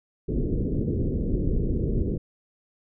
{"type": "low-pass noise", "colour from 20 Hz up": "pink", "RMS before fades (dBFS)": -25, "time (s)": [0.28, 2.18], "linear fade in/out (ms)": 10, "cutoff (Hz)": 460, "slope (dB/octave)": 48, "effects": []}